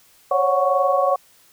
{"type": "tone cluster", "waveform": "sine", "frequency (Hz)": [543, 565, 736, 1112], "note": ["C#5", "C#5", "F#5", "C#6"], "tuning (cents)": [-36, 33, -9, 5], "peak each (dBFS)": -21, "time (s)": [0.31, 1.16], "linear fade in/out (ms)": 5, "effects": ["white hiss -54 dBFS RMS until 1.52 s"]}